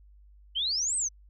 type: exponential two-way sweep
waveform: sine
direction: up then down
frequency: 2965 to 8460 to 5940 Hz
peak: -26 dBFS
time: 0.55-1.09 s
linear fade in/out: 20 ms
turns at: 0.96 s
effects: added 50 Hz sine -52 dBFS peak until 1.29 s